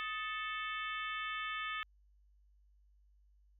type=harmonic tone with a mistuned harmonic; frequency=440 Hz; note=A4; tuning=in tune; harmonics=3 / 4 / 5 / 6 / 7 / 8; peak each=-41 / -43 / -45 / -47 / -48 / -49 dBFS; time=0-1.83 s; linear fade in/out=0 ms; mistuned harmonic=3; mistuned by=-84 cents; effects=added 50 Hz sine -64 dBFS peak until 3.59 s